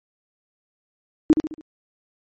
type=tone with echo; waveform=sine; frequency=311.1 Hz; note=D#4; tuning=in tune; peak=-9 dBFS; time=1.3-1.33 s; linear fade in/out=0 ms; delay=70 ms; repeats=4; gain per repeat=-7 dB; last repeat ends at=1.61 s; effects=MP3 32 kbps